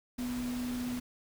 sine tone in noise, 246.4 Hz, B3, 4 cents flat, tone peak -33 dBFS, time 0.18-1 s, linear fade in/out 10 ms, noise pink, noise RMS -44 dBFS, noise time 0.18-1 s, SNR +8 dB, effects none

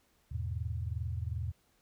sine chord, E major, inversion none, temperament equal with one note detuned, 81.04 / 103.83 / 123.47 Hz, E2 / G#2 / B2, -29 / 0 / 0 cents, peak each -36 / -38 / -40 dBFS, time 0.31-1.52 s, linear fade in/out 10 ms, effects pink hiss -71 dBFS RMS until 1.81 s

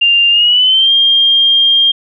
sine tone with pitch glide, 2794 to 3209 Hz, F7 to G7, 0 to +40 cents, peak -6 dBFS, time 0.01-1.92 s, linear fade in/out 10 ms, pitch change +240 cents, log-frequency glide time 0.3-0.92 s, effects none

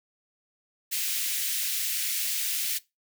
white high-pass noise, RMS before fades -29 dBFS, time 0.91-2.79 s, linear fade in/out 20 ms, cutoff 2000 Hz, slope 24 dB/octave, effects noise-tail reverb RT60 0.2 s tail -19 dB re dry

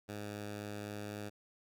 10% pulse tone, 103.83 Hz, G#2, in tune, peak -33 dBFS, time 0.08-1.3 s, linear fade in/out 20 ms, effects none

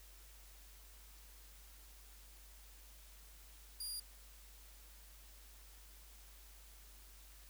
20% pulse tone, 4814 Hz, D8, 42 cents sharp, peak -36 dBFS, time 3.8-4 s, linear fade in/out 5 ms, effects added 50 Hz sine -58 dBFS peak until 7.49 s + white hiss -62 dBFS RMS until 7.49 s

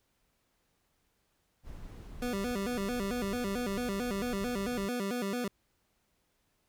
brown noise, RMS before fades -46 dBFS, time 1.63-4.89 s, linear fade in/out 50 ms
25% pulse tone with vibrato, 219.9 Hz, A3, 1 cent flat, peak -28 dBFS, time 2.22-5.48 s, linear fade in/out 2 ms, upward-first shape square, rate 4.5 Hz, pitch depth 190 cents each way
effects pink hiss -75 dBFS RMS until 6.68 s

